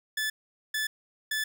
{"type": "tone bursts", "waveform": "sawtooth", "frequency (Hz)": 1736, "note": "A6", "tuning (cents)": -24, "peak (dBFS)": -24, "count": 3, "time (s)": [0.17, 1.44], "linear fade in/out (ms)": 5, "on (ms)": 130, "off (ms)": 440, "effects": []}